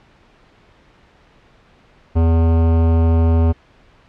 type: tone with hard clipping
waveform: sine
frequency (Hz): 82.41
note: E2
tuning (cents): 0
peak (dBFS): -13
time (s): 2.15-3.53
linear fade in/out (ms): 20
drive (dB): 17
effects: pink hiss -51 dBFS RMS until 4.08 s + low-pass 3000 Hz 12 dB/octave